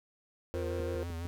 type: chord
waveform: triangle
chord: F suspended fourth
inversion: none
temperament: equal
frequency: 349.2 / 466.2 / 523.3 Hz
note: F4 / Bb4 / C5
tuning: 0 / 0 / 0 cents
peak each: -37 dBFS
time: 0.54-1.03 s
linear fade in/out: 0 ms
type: tone with vibrato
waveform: square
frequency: 84.5 Hz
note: E2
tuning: 43 cents sharp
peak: -37 dBFS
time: 0.54-1.27 s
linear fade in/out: 0 ms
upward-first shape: sine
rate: 6 Hz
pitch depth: 52 cents each way
type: click train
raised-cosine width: 3 ms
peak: -31 dBFS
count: 4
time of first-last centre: 0.8-1.254 s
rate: 6.61 Hz
effects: none